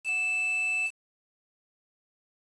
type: tone with quantisation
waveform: triangle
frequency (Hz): 2637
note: E7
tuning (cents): 0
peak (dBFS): -24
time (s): 0.04-0.91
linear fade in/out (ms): 50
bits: 7
effects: resampled to 24000 Hz